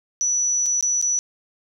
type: tone with dropouts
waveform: sine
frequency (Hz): 5920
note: F#8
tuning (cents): 0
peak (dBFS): -18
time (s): 0.21-1.19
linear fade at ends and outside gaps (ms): 0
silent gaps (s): 0.66-0.664 / 0.81-0.826 / 1.014-1.025
effects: none